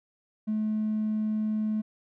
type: tone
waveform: triangle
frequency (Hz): 215.4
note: A3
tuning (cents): -37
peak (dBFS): -22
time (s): 0.47-1.82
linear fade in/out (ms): 20
effects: tanh soft clip ceiling -22 dBFS